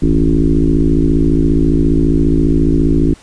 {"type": "tone with frequency modulation", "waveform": "sine", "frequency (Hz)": 155.56, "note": "D#3", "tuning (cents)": 0, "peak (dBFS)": -8, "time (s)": [0.02, 3.14], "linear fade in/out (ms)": 5, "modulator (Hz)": 54.7, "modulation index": 3.5, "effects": ["pink hiss -43 dBFS RMS until 3.22 s", "resampled to 22050 Hz"]}